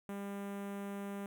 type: tone with notch filter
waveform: sawtooth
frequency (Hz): 200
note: G3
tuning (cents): +35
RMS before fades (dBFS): -42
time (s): 0.09-1.26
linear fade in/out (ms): 0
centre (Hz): 4600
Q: 0.55
effects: none